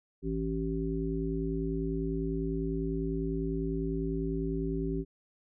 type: harmonic tone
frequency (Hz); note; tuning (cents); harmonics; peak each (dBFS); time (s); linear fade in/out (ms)
55; A1; 0; 1 / 3 / 5 / 7; -35 / -35 / -35 / -35; 0.22-5.05; 50
effects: none